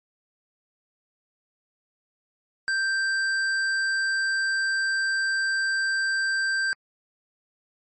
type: tone with hard clipping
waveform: sine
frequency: 1570 Hz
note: G6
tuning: 2 cents sharp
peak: -24 dBFS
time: 2.68-6.73 s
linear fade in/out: 0 ms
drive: 11 dB
effects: MP3 32 kbps